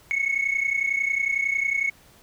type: tone pair together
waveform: sine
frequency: 2186 / 2217 Hz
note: C#7 / C#7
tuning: -25 / 0 cents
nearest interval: unison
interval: 25 cents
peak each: -23 dBFS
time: 0.11-1.9 s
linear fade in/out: 0 ms
effects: tanh soft clip ceiling -17 dBFS + pink hiss -54 dBFS RMS until 2.22 s